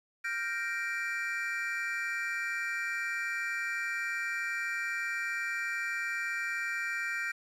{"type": "chord", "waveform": "triangle", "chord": "G minor seventh", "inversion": "third", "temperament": "equal", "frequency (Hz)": [1396.9, 1568, 1864.7, 2349], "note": ["F6", "G6", "Bb6", "D7"], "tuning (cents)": [0, 0, 0, 0], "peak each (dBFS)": [-37, -36, -35, -35], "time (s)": [0.24, 7.32], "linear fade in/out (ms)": 10, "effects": ["resampled to 32000 Hz", "10-bit"]}